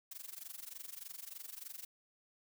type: noise with amplitude modulation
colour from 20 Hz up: blue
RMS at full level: -45 dBFS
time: 0.11-1.85 s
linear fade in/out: 5 ms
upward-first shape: sine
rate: 23.3 Hz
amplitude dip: 90%
effects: none